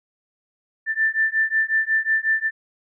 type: beating tone pair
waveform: sine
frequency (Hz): 1771 / 1776.5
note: A6 / A6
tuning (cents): +11 / +16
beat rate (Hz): 5.5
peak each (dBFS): -21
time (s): 0.86-2.51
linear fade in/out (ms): 50
effects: none